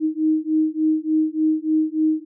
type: beating tone pair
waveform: sine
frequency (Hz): 311.1 / 314.5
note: D#4 / D#4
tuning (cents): 0 / +19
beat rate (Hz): 3.4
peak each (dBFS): -20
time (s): 0-2.25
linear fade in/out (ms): 50
effects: none